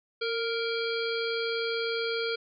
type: harmonic tone with a mistuned harmonic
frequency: 466.2 Hz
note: A#4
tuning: in tune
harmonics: 1 / 3 / 5 / 7 / 9 / 10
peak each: -30 / -35 / -37 / -38 / -40 / -40 dBFS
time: 0.21-2.36 s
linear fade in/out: 10 ms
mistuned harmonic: 1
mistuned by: -31 cents
effects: none